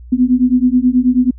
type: beating tone pair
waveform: sine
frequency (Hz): 246.3 / 255.6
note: B3 / C4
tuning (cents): -5 / -40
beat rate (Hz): 9.3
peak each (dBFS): -12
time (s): 0.12-1.31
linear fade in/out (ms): 10
effects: added 60 Hz sine -32 dBFS peak until 1.38 s